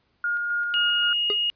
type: tone with tremolo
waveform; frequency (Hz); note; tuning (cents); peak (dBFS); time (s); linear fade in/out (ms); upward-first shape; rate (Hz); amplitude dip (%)
sine; 1423; F6; +32; -22; 0.24-1.13; 2; square; 3.8; 25
type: tone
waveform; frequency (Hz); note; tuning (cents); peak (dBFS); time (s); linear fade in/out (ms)
sine; 2867; F7; +45; -21; 0.74-1.5; 0
type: tone with exponential decay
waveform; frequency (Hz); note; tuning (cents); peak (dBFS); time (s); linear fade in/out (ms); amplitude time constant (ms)
square; 412.6; G#4; -11; -23; 1.3-1.38; 1; 16
effects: pink hiss -68 dBFS RMS until 1.55 s + resampled to 11025 Hz